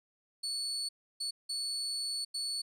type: tone bursts at uneven times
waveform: 35% pulse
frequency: 4435 Hz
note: C#8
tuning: in tune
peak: -32 dBFS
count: 4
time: 0.43-0.89 / 1.2-1.31 / 1.49-2.25 / 2.34-2.62 s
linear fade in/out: 10 ms
effects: resampled to 32000 Hz